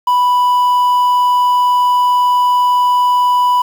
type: tone with quantisation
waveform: triangle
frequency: 987.8 Hz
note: B5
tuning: in tune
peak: -7 dBFS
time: 0.07-3.62 s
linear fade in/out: 5 ms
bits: 6
effects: none